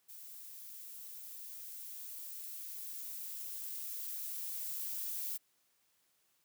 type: noise with level ramp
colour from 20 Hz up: violet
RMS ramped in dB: -51 to -39 dBFS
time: 0.08-5.38 s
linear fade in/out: 20 ms
effects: white hiss -75 dBFS RMS until 6.44 s + high-pass 80 Hz 12 dB/octave